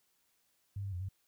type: tone with pitch steps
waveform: sine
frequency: 99.6 / 98.6 / 88.9 / 95.8 Hz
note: G2 / G2 / F2 / G2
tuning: +28 / +11 / +31 / -39 cents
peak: -36 dBFS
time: 0.76-1.088 s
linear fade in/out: 5 ms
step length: 82 ms
effects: white hiss -75 dBFS RMS until 1.27 s